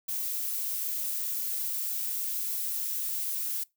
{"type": "noise", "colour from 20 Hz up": "violet", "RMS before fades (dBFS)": -32, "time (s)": [0.08, 3.64], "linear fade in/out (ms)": 10, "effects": ["noise-tail reverb RT60 0.2 s tail -23 dB re dry"]}